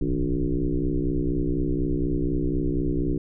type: tone with frequency modulation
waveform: sine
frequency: 155.56 Hz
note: D#3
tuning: in tune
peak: -21 dBFS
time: 0.01-3.18 s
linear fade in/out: 5 ms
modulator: 64.1 Hz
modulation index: 3.4
effects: none